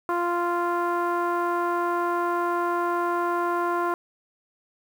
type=tone with low-pass filter; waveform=sawtooth; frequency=347.6 Hz; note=F4; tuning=8 cents flat; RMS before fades=-25 dBFS; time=0.09-3.94 s; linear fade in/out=0 ms; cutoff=1200 Hz; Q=5.1; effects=8-bit